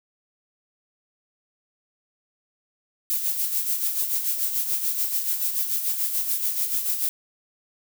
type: noise with tremolo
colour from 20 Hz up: violet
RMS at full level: -23 dBFS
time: 3.1-7.09 s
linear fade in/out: 0 ms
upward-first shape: sine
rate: 6.9 Hz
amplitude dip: 55%
effects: none